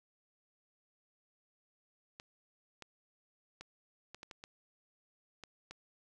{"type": "clicks", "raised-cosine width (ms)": 0.2, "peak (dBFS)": -30, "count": 9, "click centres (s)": [2.199, 2.823, 3.61, 4.146, 4.231, 4.312, 4.439, 5.437, 5.71], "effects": []}